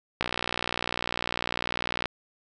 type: click train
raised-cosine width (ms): 0.3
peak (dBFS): -11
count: 112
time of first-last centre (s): 0.21-2.057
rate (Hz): 60.1
effects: none